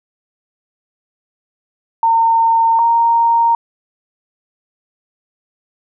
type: tone pair in turn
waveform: sine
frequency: 912 / 927.9 Hz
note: A#5 / A#5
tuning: -38 / -8 cents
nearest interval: unison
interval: 30 cents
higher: second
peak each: -9 dBFS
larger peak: neither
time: 2.03-2.79 / 2.79-3.55 s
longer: neither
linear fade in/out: 2 ms
effects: none